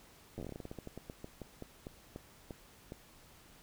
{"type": "slowing click train", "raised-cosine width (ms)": 2, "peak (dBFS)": -30, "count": 24, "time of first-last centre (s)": [0.38, 2.921], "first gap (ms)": 9, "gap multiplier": 1.19, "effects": ["pink hiss -60 dBFS RMS until 3.62 s"]}